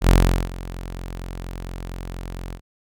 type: tone with ADSR envelope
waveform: sawtooth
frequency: 44.3 Hz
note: F1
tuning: 25 cents sharp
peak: -6 dBFS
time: 0.01-2.61 s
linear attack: 80 ms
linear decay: 400 ms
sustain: -20 dB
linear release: 86 ms
effects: none